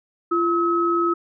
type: tone pair together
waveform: sine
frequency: 342.6 / 1284.2 Hz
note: F4 / E6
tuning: -33 / -46 cents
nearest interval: octave + major seventh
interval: 2287 cents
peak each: -20 dBFS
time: 0.31-1.14 s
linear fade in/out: 10 ms
effects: none